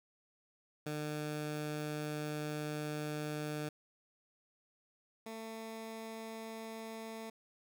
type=tone pair in turn; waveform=15% pulse; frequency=150.7 / 223.3 Hz; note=D3 / A3; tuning=+45 / +26 cents; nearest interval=perfect fifth; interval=681 cents; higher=second; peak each=-31 / -37 dBFS; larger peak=first; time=0.86-3.69 / 5.26-7.3 s; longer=first; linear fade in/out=5 ms; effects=none